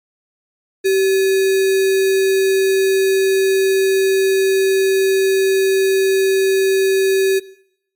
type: tone with sample-and-hold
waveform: sine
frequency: 384.8 Hz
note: G4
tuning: 32 cents flat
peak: -11 dBFS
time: 0.84-7.4 s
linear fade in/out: 20 ms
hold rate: 2100 Hz
effects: noise-tail reverb RT60 0.7 s tail -19 dB re dry + MP3 64 kbps

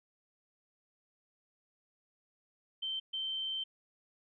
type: tone bursts at uneven times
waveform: sine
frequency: 3111 Hz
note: G7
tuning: 14 cents flat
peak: -34 dBFS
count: 2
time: 2.82-3 / 3.13-3.64 s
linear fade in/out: 10 ms
effects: none

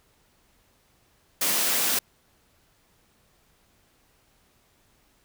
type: high-pass noise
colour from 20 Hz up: white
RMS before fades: -24 dBFS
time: 1.41-1.99 s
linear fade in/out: 5 ms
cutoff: 170 Hz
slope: 24 dB/octave
effects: pink hiss -64 dBFS RMS until 5.24 s

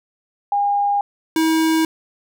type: tone pair in turn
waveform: sine / square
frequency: 811 / 320.9 Hz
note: G#5 / E4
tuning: -41 / -46 cents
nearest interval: octave + major third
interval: 1605 cents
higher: first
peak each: -15 dBFS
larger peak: neither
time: 0.52-1.01 / 1.36-1.85 s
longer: neither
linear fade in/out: 2 ms
effects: none

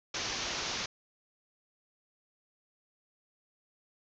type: low-pass noise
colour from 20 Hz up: white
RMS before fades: -36 dBFS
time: 0.14-0.86 s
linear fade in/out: 5 ms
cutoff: 6500 Hz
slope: 96 dB/octave
effects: none

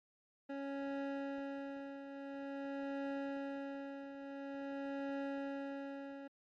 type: tone with tremolo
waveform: 25% pulse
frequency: 277.2 Hz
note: C#4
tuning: in tune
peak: -34 dBFS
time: 0.49-6.28 s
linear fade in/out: 10 ms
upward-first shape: triangle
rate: 0.48 Hz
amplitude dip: 65%
effects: low-pass 2000 Hz 12 dB/octave + MP3 64 kbps

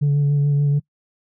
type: tone with vibrato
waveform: sine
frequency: 143.9 Hz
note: D3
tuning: 35 cents flat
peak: -12 dBFS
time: 0.01-0.8 s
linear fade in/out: 20 ms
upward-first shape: sine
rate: 6.9 Hz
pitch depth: 19 cents each way
effects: noise-tail reverb RT60 0.1 s tail -24 dB re dry + tanh soft clip ceiling -13 dBFS

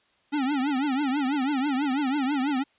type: tone with vibrato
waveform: square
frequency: 275.7 Hz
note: C#4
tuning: 9 cents flat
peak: -24 dBFS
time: 0.32-2.64 s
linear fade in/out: 20 ms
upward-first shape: triangle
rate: 6.1 Hz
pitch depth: 180 cents each way
effects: white hiss -65 dBFS RMS until 2.78 s + resampled to 8000 Hz

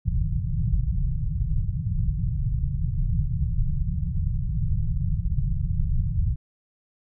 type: low-pass noise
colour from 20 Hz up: pink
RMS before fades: -24 dBFS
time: 0.05-6.36 s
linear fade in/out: 10 ms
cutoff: 170 Hz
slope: 96 dB/octave
effects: none

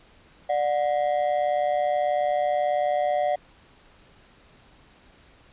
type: ring-modulated tone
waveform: triangle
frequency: 660 Hz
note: E5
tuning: 2 cents sharp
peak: -16 dBFS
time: 0.49-3.36 s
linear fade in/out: 10 ms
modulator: 69.2 Hz
effects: pink hiss -55 dBFS RMS until 5.52 s + resampled to 8000 Hz

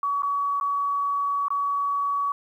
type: tone with dropouts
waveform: sine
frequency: 1132 Hz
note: C#6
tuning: 36 cents sharp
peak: -22 dBFS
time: 0.03-2.32 s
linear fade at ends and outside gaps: 2 ms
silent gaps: 0.222-0.232 / 0.6-0.61 / 1.483-1.504 s
effects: 10-bit

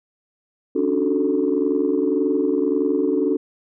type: chord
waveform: sine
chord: D major seventh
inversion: third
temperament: equal with one note detuned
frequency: 277.2 / 299 / 370 / 440 Hz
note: C#4 / D4 / F#4 / A4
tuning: 0 / +31 / 0 / 0 cents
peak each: -22 dBFS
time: 0.75-3.37 s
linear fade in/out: 10 ms
effects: tanh soft clip ceiling -9 dBFS

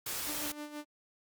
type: noise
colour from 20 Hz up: white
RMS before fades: -37 dBFS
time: 0.06-0.52 s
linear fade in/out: 5 ms
type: tone with tremolo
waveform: sawtooth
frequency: 297.1 Hz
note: D4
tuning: 20 cents sharp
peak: -35 dBFS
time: 0.25-0.85 s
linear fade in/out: 50 ms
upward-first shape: sine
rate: 6.1 Hz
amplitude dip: 65%
effects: Opus 48 kbps

